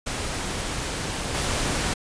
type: noise with level steps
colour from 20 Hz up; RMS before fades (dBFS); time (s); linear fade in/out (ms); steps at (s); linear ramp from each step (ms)
pink; -29 / -25; 0.06-1.94; 10; 1.34; 10
effects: resampled to 22050 Hz